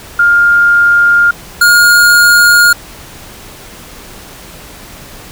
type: tone pair in turn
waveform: sine / square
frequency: 1408 / 1424.4 Hz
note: F6 / F6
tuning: +14 / +34 cents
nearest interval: unison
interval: 20 cents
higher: second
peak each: -4 dBFS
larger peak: neither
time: 0.19-1.31 / 1.61-2.73 s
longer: neither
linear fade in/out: 5 ms
effects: pink hiss -32 dBFS RMS until 5.31 s